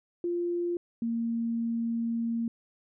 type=tone pair in turn; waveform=sine; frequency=347.7 / 231.1 Hz; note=F4 / A#3; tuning=-8 / -15 cents; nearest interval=perfect fifth; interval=707 cents; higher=first; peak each=-27 dBFS; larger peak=neither; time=0.24-0.77 / 1.02-2.48 s; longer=second; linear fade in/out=2 ms; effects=none